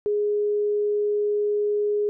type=tone; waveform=sine; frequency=415.3 Hz; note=G#4; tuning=in tune; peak=-20 dBFS; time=0.06-2.09 s; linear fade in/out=0 ms; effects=none